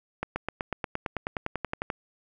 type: accelerating click train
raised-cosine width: 0.5 ms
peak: -14 dBFS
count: 17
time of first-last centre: 0.23-1.902 s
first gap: 130 ms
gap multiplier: 0.97
effects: none